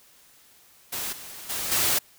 white noise with level steps, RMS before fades -31 / -41 / -30 / -23 dBFS, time 0.92-1.99 s, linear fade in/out 10 ms, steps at 1.12 / 1.49 / 1.71 s, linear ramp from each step 10 ms, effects white hiss -56 dBFS RMS until 2.18 s

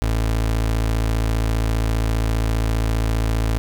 30% pulse tone, 55 Hz, A1, in tune, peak -15 dBFS, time 0.02-3.58 s, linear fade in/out 0 ms, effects none

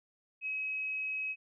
sine tone, 2550 Hz, D#7, 42 cents sharp, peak -33 dBFS, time 0.41-1.36 s, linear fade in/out 50 ms, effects none

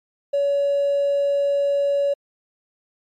triangle tone with hard clipping, 565 Hz, C#5, 33 cents sharp, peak -17 dBFS, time 0.33-2.14 s, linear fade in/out 10 ms, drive 3 dB, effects MP3 64 kbps

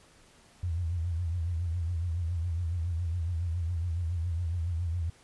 sine tone with vibrato, 85.1 Hz, F2, 44 cents flat, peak -28 dBFS, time 0.63-5.1 s, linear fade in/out 5 ms, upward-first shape triangle, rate 7.2 Hz, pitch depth 120 cents each way, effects pink hiss -59 dBFS RMS until 5.23 s + resampled to 24000 Hz

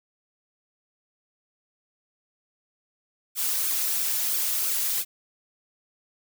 blue noise with flanger, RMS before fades -26 dBFS, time 3.35-5.05 s, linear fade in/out 50 ms, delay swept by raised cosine 1 to 4.5 ms, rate 3 Hz, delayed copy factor -0.9, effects none

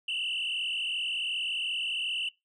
sine tone with frequency modulation, 2860 Hz, F7, 41 cents sharp, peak -27 dBFS, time 0.08-2.29 s, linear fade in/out 5 ms, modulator 42.7 Hz, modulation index 3.9, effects noise-tail reverb RT60 0.2 s tail -22 dB re dry + tanh soft clip ceiling -27 dBFS

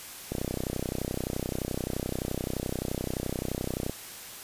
click train, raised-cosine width 2 ms, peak -17 dBFS, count 114, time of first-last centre 0.32-3.896 s, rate 31.6 Hz, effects white hiss -43 dBFS RMS until 4.43 s + resampled to 32000 Hz

